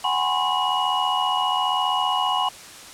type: tone cluster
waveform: sine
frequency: 744 / 825 / 1002 / 1077 / 2907 Hz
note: F#5 / G#5 / B5 / C6 / F#7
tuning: +9 / -12 / +25 / +50 / -31 cents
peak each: -26 dBFS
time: 0.04-2.49 s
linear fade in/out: 5 ms
effects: white hiss -41 dBFS RMS until 2.93 s + low-pass 9000 Hz 12 dB/octave